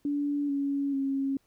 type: tone with pitch steps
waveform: sine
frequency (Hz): 288.1 / 280.2 / 272.6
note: D4 / C#4 / C#4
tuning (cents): -33 / +19 / -29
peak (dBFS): -26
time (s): 0.05-1.37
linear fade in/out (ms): 2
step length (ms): 440
effects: pink hiss -70 dBFS RMS until 1.46 s